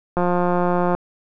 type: click train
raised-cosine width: 1 ms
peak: -7 dBFS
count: 139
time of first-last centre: 0.17-0.95 s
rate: 177 Hz
effects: none